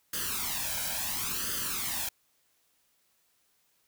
white noise with flanger, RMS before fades -33 dBFS, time 0.13-2.09 s, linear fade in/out 5 ms, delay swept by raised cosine 0.63 to 1.29 ms, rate 0.72 Hz, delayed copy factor +0.75, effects white hiss -71 dBFS RMS until 3.87 s

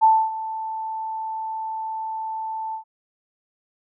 sine tone with ADSR envelope, 883 Hz, A5, 6 cents sharp, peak -10 dBFS, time 0.01-2.84 s, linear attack 29 ms, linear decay 260 ms, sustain -16 dB, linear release 100 ms, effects none

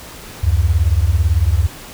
sine beating tone pair, 72 / 90 Hz, D2 / F#2, -34 / -47 cents, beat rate 18 Hz, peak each -14 dBFS, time 0.43-1.67 s, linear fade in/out 10 ms, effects pink hiss -35 dBFS RMS until 1.93 s

